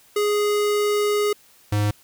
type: tone pair in turn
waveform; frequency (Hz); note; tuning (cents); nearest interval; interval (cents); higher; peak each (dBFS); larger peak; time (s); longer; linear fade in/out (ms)
square; 415.3 / 104.06; G#4 / G#2; 0 / +4; 2 octaves; 2396; first; -19; neither; 0.16-1.33 / 1.72-1.91; first; 5
effects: white hiss -54 dBFS RMS until 2.03 s